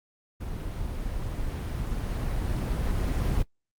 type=noise with level ramp; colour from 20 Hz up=brown; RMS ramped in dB=-34 to -25 dBFS; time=0.4-3.43 s; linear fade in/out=10 ms; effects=noise-tail reverb RT60 0.1 s tail -20 dB re dry + Opus 24 kbps